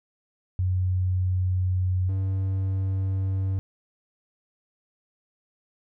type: tone pair in turn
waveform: sine / triangle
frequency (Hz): 92 / 95.72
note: F#2 / G2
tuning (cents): -9 / -41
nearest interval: minor second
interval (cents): 68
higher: second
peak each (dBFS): -21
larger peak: neither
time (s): 0.59-2.09 / 2.09-3.59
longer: neither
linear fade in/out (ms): 0
effects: none